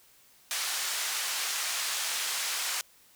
white band-pass noise, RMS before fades -32 dBFS, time 0.51-2.81 s, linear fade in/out 0 ms, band 940 to 8100 Hz, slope 12 dB/octave, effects white hiss -60 dBFS RMS until 3.15 s

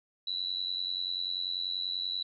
sine tone with amplitude modulation, 3951 Hz, B7, in tune, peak -27 dBFS, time 0.27-2.23 s, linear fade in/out 5 ms, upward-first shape sine, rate 90.3 Hz, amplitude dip 95%, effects none

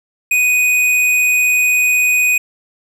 sine tone with hard clipping, 2489 Hz, D#7, in tune, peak -12 dBFS, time 0.31-2.38 s, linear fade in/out 5 ms, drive 12 dB, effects none

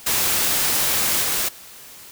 white noise with level steps, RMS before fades -20 / -22 dBFS, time 0.06-1.49 s, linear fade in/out 10 ms, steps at 1.22 s, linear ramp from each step 20 ms, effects white hiss -42 dBFS RMS until 2.11 s

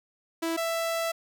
sawtooth tone pair in turn, 329.6 / 662.6 Hz, E4 / E5, 0 / +9 cents, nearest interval octave, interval 1209 cents, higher second, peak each -23 dBFS, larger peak neither, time 0.42-0.57 / 0.57-1.12 s, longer second, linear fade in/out 10 ms, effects none

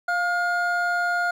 triangle tone pair together, 701 / 1424.9 Hz, F5 / F6, +6 / +34 cents, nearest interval octave, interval 1228 cents, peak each -23 / -21 dBFS, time 0.08-1.31 s, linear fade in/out 5 ms, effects none

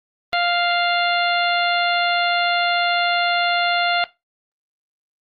harmonic tone, 698.5 Hz, F5, in tune, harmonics 1 / 2 / 3 / 4 / 5 / 6, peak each -20 / -23 / -25 / -26 / -27 / -28 dBFS, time 0.33-4.04 s, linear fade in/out 0 ms, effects noise-tail reverb RT60 0.2 s tail -18 dB re dry + Opus 24 kbps

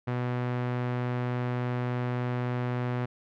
sawtooth tone with low-pass filter, 123.47 Hz, B2, in tune, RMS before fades -30 dBFS, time 0.07-3.06 s, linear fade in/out 10 ms, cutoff 2000 Hz, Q 0.91, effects none

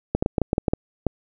clicks, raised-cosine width 2 ms, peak -6 dBFS, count 10, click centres 0.15 / 0.225 / 0.261 / 0.382 / 0.417 / 0.531 / 0.581 / 0.682 / 0.735 / 1.067 s, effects none

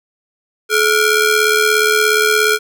sawtooth ring-modulated tone, 933 Hz, A#5, 1 cent sharp, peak -4 dBFS, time 0.69-2.59 s, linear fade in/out 50 ms, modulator 505 Hz, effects none

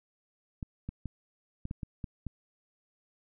clicks, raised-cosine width 5 ms, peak -24 dBFS, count 8, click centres 0.628 / 0.89 / 1.057 / 1.654 / 1.711 / 1.832 / 2.042 / 2.267 s, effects none

